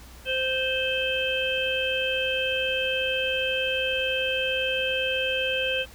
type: harmonic tone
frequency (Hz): 521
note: C5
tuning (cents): -7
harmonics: 1 / 3 / 5 / 6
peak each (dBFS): -28 / -32 / -28 / -29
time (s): 0.25-5.86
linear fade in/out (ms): 50
effects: added 60 Hz sine -47 dBFS peak until 5.94 s + pink hiss -49 dBFS RMS until 5.94 s